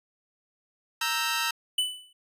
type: chord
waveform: 15% pulse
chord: E diminished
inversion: second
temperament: equal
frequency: 932.3 / 1318.5 / 1568 Hz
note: Bb5 / E6 / G6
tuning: 0 / 0 / 0 cents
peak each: -24 / -23 / -25 dBFS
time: 1.01-1.51 s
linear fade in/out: 5 ms
type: tone with exponential decay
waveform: square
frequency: 2989 Hz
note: F#7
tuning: 17 cents sharp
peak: -21 dBFS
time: 1.78-2.13 s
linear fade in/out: 5 ms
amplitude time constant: 76 ms
effects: resampled to 32000 Hz